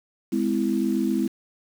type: chord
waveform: sine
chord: Ab augmented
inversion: none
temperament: equal with one note detuned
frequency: 207.7 / 255.4 / 329.6 Hz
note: Ab3 / C4 / E4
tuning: 0 / -42 / 0 cents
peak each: -25 dBFS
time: 0.32-1.28 s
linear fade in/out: 10 ms
effects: 7-bit